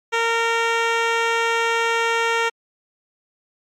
10% pulse tone, 460.3 Hz, A#4, 22 cents flat, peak -9 dBFS, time 0.12-2.5 s, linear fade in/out 20 ms, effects low-pass 5000 Hz 12 dB/octave + MP3 96 kbps

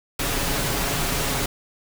pink noise with comb filter, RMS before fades -24 dBFS, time 0.19-1.46 s, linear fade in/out 5 ms, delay 7.2 ms, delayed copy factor +0.5, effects none

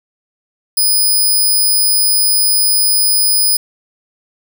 5% pulse tone, 5000 Hz, D#8, 8 cents sharp, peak -3 dBFS, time 0.77-3.57 s, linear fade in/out 5 ms, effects none

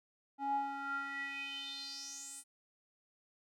square tone with band-pass filter sweep, 277.2 Hz, C#4, in tune, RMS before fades -41 dBFS, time 0.38-2.44 s, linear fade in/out 50 ms, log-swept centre 680 to 9200 Hz, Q 6.5, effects none

